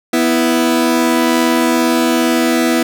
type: tone pair together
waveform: sawtooth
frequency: 246.8 / 329.2 Hz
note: B3 / E4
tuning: -1 / -2 cents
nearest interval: perfect fourth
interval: 499 cents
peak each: -10 dBFS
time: 0.13-2.83 s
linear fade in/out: 5 ms
effects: none